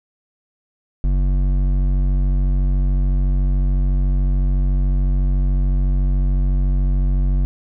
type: tone with hard clipping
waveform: sine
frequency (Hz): 46.92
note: F#1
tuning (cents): +25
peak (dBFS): -16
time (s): 1.04-7.45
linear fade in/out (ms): 0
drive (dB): 10
effects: none